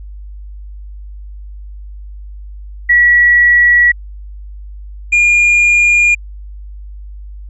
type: tone pair in turn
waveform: sine / triangle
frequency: 1933 / 2420 Hz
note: B6 / D#7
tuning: -38 / -49 cents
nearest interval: major third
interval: 389 cents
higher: second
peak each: -5 dBFS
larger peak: neither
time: 2.89-3.92 / 5.12-6.15 s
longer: neither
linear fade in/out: 10 ms
effects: added 50 Hz sine -27 dBFS peak until 7.49 s + resampled to 24000 Hz